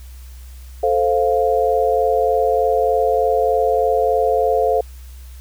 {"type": "chord", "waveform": "sine", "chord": "F major", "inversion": "first", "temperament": "equal", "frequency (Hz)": [440, 523.3, 698.5], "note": ["A4", "C5", "F5"], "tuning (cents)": [0, 0, 0], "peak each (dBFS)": -18, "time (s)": [0.83, 4.81], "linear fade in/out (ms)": 5, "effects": ["added 63 Hz sine -34 dBFS peak until 5.4 s", "white hiss -49 dBFS RMS until 5.4 s"]}